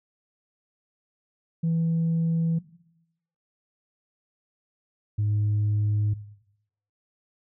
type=tone pair in turn; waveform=sine; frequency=164.81 / 104.73 Hz; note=E3 / G#2; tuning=0 / +15 cents; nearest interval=minor sixth; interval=785 cents; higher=first; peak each=-20 dBFS; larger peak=neither; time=1.63-2.59 / 5.18-6.14 s; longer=neither; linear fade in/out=10 ms; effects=noise-tail reverb RT60 0.8 s tail -17 dB re dry + tanh soft clip ceiling -19 dBFS